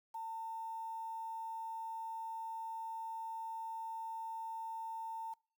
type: tone with quantisation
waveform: sine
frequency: 900 Hz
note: A5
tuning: 39 cents sharp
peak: -40 dBFS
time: 0.14-5.34 s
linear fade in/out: 10 ms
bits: 10
effects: noise-tail reverb RT60 0.4 s tail -24 dB re dry